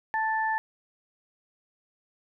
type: tone pair together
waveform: sine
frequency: 880 / 1760 Hz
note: A5 / A6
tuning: 0 / 0 cents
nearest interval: octave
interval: 1200 cents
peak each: -26 / -29 dBFS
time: 0.14-0.58 s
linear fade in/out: 0 ms
effects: none